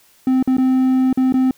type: tone with dropouts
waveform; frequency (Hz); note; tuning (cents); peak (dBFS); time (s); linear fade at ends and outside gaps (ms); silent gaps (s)
triangle; 259.4; C4; -15; -10; 0.27-1.51; 2; 0.427-0.475 / 0.569-0.582 / 1.129-1.174 / 1.324-1.34
effects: white hiss -53 dBFS RMS until 1.57 s